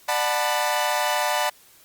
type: chord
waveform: sawtooth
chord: B minor seventh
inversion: first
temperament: equal with one note detuned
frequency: 597.6 / 740 / 880 / 987.8 Hz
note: D5 / F#5 / A5 / B5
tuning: +30 / 0 / 0 / 0 cents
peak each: -23 dBFS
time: 0.08-1.5 s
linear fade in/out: 10 ms
effects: white hiss -53 dBFS RMS until 1.84 s + Opus 48 kbps